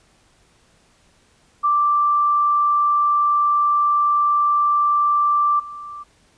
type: tone with level steps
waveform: sine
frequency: 1174.7 Hz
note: D6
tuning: in tune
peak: -14 / -31 dBFS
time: 1.63-6.04 s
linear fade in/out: 20 ms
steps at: 5.59 s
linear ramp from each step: 10 ms
effects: pink hiss -57 dBFS RMS until 6.37 s + resampled to 22050 Hz